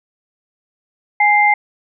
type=tone pair together; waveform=sine; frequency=830.6 / 2093 Hz; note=G#5 / C7; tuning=0 / 0 cents; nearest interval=octave + major third; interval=1600 cents; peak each=-12 dBFS; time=1.2-1.54 s; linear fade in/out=5 ms; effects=none